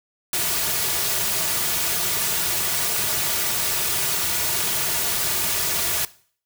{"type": "noise with comb filter", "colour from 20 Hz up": "white", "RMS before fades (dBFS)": -23, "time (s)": [0.33, 6.05], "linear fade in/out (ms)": 2, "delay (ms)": 3.8, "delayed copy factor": -0.65, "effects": ["noise-tail reverb RT60 0.5 s tail -19 dB re dry"]}